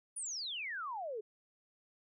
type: exponential sweep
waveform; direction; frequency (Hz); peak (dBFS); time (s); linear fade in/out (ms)
sine; down; 9956 to 406.7; -38; 0.16-1.21; 10
effects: none

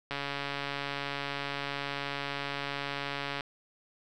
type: click train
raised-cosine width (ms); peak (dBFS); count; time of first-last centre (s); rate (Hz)
0.3; -18; 466; 0.11-3.408; 141
effects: none

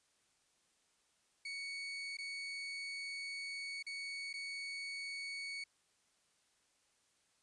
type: tone with dropouts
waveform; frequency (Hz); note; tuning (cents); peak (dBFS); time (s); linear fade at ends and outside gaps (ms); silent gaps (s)
30% pulse; 2229; C#7; +9; -39; 1.45-5.64; 5; 2.171-2.185 / 3.827-3.865 / 4.33-4.338
effects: white hiss -75 dBFS RMS until 7.42 s + resampled to 22050 Hz

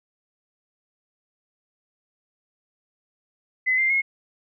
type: tone with pitch steps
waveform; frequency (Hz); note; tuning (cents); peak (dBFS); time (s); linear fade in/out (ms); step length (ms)
sine; 2027 / 2094 / 2162; B6 / C7 / C#7; +45 / +1 / -44; -18; 3.66-4.02; 20; 120
effects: none

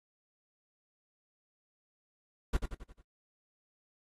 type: noise with echo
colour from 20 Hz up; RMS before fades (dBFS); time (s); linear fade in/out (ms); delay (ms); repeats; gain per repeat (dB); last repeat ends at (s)
brown; -28; 2.53-2.57; 5; 89; 5; -6; 3.015
effects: noise-tail reverb RT60 0.1 s tail -22 dB re dry + AAC 32 kbps

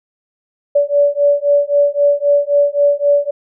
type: beating tone pair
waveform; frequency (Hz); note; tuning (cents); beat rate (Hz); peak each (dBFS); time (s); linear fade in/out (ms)
sine; 573 / 576.8; D5 / D5; -43 / -31; 3.8; -13; 0.75-3.31; 10
effects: none

